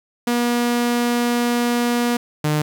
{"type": "tone pair in turn", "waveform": "sawtooth", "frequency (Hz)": [240, 151.19], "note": ["B3", "D#3"], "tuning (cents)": [-49, -49], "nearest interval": "minor sixth", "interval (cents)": 800, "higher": "first", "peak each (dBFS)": -13, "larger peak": "neither", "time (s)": [[0.27, 2.17], [2.44, 2.62]], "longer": "first", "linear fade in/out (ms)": 5, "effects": ["8-bit"]}